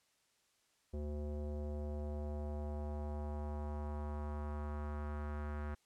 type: tone with low-pass filter sweep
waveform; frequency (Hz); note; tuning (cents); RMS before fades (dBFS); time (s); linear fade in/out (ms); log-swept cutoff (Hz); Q
square; 74.1; D2; +16; -41; 0.93-5.75; 10; 470 to 1500; 2.1
effects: white hiss -75 dBFS RMS until 5.85 s + low-pass 9000 Hz 12 dB/octave